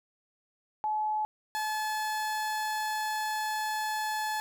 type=tone pair in turn; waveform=sine / 30% pulse; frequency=856 / 860.3 Hz; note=A5 / A5; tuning=-48 / -39 cents; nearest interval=unison; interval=9 cents; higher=second; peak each=-27 dBFS; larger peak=neither; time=0.84-1.25 / 1.55-4.4 s; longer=second; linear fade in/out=0 ms; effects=none